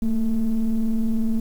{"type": "ring-modulated tone", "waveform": "triangle", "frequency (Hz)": 107.3, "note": "A2", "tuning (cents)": -43, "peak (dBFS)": -12, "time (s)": [0.02, 1.4], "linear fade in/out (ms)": 5, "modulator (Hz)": 117, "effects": ["tanh soft clip ceiling -11 dBFS", "8-bit"]}